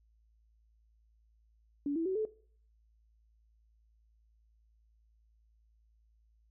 sine tone with pitch steps, 286.2 / 328.8 / 377.6 / 433.8 Hz, D4 / E4 / F#4 / A4, -45 / -4 / +35 / -25 cents, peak -30 dBFS, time 1.86-2.252 s, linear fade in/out 2 ms, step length 98 ms, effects noise-tail reverb RT60 0.5 s tail -19 dB re dry + added 55 Hz sine -65 dBFS peak until 6.5 s

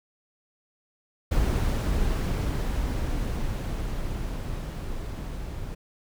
brown noise with level ramp, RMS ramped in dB -23 to -35 dBFS, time 1.31-5.75 s, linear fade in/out 10 ms, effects none

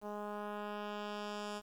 10% pulse tone with low-pass filter sweep, 207.7 Hz, G#3, in tune, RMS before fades -42 dBFS, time 0.01-1.62 s, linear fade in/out 50 ms, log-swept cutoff 850 to 8200 Hz, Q 0.97, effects 10-bit

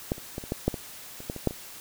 clicks, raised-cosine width 2 ms, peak -12 / -28 / -19 / -26 / -14 / -9 / -19 / -28 / -17 / -23 / -9 / -24 dBFS, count 12, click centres 0.119 / 0.181 / 0.381 / 0.439 / 0.521 / 0.68 / 0.742 / 1.204 / 1.299 / 1.363 / 1.473 / 1.509 s, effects white hiss -44 dBFS RMS until 1.8 s

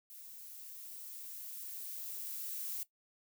violet noise with level ramp, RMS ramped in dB -52 to -40 dBFS, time 0.1-2.83 s, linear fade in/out 0 ms, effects noise-tail reverb RT60 0.1 s tail -17 dB re dry

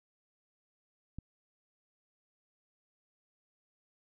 click, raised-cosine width 5 ms, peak -29 dBFS, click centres 1.186 s, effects none

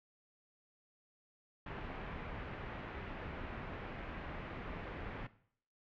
pink low-pass noise, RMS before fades -45 dBFS, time 1.66-5.27 s, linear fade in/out 5 ms, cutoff 2500 Hz, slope 24 dB/octave, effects noise-tail reverb RT60 0.6 s tail -17 dB re dry

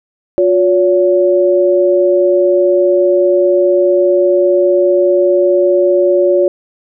sine tone pair together, 357.9 / 567 Hz, F4 / C#5, +42 / +39 cents, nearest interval minor sixth, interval 797 cents, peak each -10 dBFS, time 0.38-6.48 s, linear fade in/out 0 ms, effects none

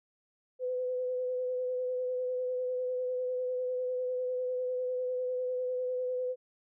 sine tone with vibrato, 504 Hz, B4, 35 cents sharp, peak -30 dBFS, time 0.59-6.36 s, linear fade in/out 50 ms, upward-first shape sine, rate 10 Hz, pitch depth 19 cents each way, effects none

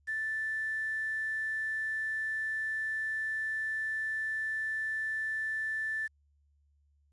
sine tone with quantisation, 1760 Hz, A6, in tune, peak -31 dBFS, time 0.07-6.08 s, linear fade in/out 20 ms, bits 9, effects added 72 Hz sine -66 dBFS peak until 7.12 s + resampled to 24000 Hz

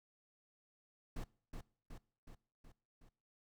brown noise with echo, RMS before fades -42 dBFS, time 1.16-1.24 s, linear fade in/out 5 ms, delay 370 ms, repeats 5, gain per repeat -4 dB, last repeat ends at 3.09 s, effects noise-tail reverb RT60 0.5 s tail -22 dB re dry

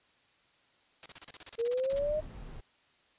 white noise bursts, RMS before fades -44 dBFS, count 16, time 1.03-1.988 s, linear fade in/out 0 ms, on 28 ms, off 34 ms
sine linear sweep, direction up, 454.9 to 622.3 Hz, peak -28 dBFS, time 1.58-2.21 s, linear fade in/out 20 ms
brown noise, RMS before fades -44 dBFS, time 1.92-2.61 s, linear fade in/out 10 ms
effects white hiss -67 dBFS RMS until 3.18 s + resampled to 8000 Hz

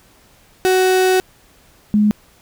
35% pulse / sine tone pair in turn, 372.8 / 209.9 Hz, F#4 / G#3, +13 / +19 cents, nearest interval minor seventh, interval 994 cents, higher first, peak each -10 dBFS, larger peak neither, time 0.65-1.2 / 1.94-2.11 s, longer first, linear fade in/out 0 ms, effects pink hiss -51 dBFS RMS until 2.41 s

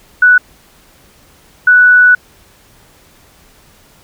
sine tone pair in turn, 1480 / 1480 Hz, F#6 / F#6, 0 / 0 cents, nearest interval unison, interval 0 cents, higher neither, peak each -3 dBFS, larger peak neither, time 0.22-0.38 / 1.67-2.15 s, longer second, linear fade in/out 5 ms, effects pink hiss -46 dBFS RMS until 4.03 s

